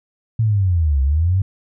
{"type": "linear two-way sweep", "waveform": "sine", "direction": "down then up", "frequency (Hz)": [115.2, 65.3, 99.2], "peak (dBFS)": -13, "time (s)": [0.39, 1.42], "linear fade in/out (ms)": 5, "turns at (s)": 1.02, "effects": []}